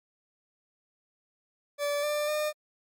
40% pulse tone with pitch steps, 579 / 594 / 605 Hz, D5 / D5 / D#5, -25 / +20 / -49 cents, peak -26 dBFS, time 1.78-2.53 s, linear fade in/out 50 ms, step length 250 ms, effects MP3 96 kbps

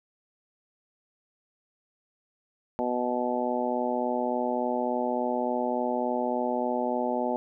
harmonic tone, 123.47 Hz, B2, in tune, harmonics 2 / 3 / 4 / 5 / 6 / 7, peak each -31 / -34 / -33 / -31 / -35 / -32 dBFS, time 2.79-7.36 s, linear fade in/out 0 ms, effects none

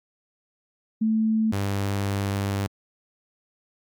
sine / sawtooth tone pair in turn, 220 / 99.54 Hz, A3 / G2, 0 / +27 cents, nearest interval octave + major second, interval 1373 cents, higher first, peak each -19 / -20 dBFS, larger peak first, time 1.01-1.52 / 1.52-2.67 s, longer second, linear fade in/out 10 ms, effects Opus 48 kbps

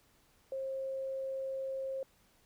sine tone, 534 Hz, C5, 35 cents sharp, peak -35 dBFS, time 0.52-2.03 s, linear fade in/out 2 ms, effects pink hiss -68 dBFS RMS until 2.45 s

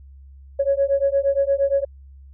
sine beating tone pair, 550 / 558.6 Hz, C#5 / C#5, -14 / +13 cents, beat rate 8.6 Hz, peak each -19 dBFS, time 0.59-1.85 s, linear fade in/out 10 ms, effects tanh soft clip ceiling -9 dBFS + added 68 Hz sine -41 dBFS peak until 2.33 s

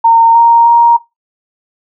sine tone with pitch steps, 917 / 931 / 938 Hz, A#5 / A#5 / A#5, -29 / -2 / +11 cents, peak -3 dBFS, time 0.04-0.97 s, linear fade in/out 10 ms, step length 310 ms, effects noise-tail reverb RT60 0.2 s tail -19 dB re dry

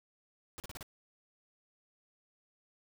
pink noise bursts, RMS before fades -45 dBFS, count 5, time 0.58-0.828 s, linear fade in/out 0 ms, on 20 ms, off 37 ms, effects none

